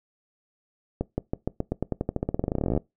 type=accelerating click train; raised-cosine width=2 ms; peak=-12 dBFS; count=30; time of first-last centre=1.01-2.776 s; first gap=170 ms; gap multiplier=0.91; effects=noise-tail reverb RT60 0.2 s tail -22 dB re dry